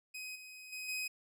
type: tone with level steps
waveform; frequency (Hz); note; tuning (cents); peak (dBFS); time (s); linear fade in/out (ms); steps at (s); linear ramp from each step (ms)
sawtooth; 2518; D#7; +20; -39 / -46 / -38 / -33; 0.14-1.08; 10; 0.35 / 0.72 / 0.88; 10
effects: resampled to 32000 Hz